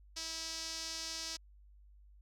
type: tone with band-pass filter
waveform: sawtooth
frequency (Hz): 324.7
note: E4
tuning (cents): -26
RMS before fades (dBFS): -42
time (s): 0.16-1.37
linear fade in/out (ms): 10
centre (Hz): 5300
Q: 3
effects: added 50 Hz sine -57 dBFS peak until 2.21 s